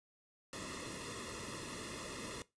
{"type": "noise with comb filter", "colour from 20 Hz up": "pink", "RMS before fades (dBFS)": -45, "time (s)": [0.53, 2.42], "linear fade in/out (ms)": 0, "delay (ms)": 1.3, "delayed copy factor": -0.9, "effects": ["noise-tail reverb RT60 0.2 s tail -18 dB re dry", "resampled to 22050 Hz"]}